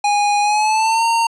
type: tone with pitch glide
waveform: square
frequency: 823 to 918.5 Hz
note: G#5 to A#5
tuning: -16 to -26 cents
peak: -14 dBFS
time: 0.04-1.27 s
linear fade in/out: 5 ms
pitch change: +190 cents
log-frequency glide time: 0.41-1.05 s
effects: resampled to 22050 Hz + 8-bit